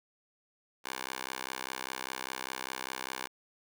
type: tone with high-pass filter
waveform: 10% pulse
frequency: 65 Hz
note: C2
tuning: 11 cents flat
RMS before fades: -40 dBFS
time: 0.84-3.28 s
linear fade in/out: 20 ms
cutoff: 850 Hz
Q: 0.69
effects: none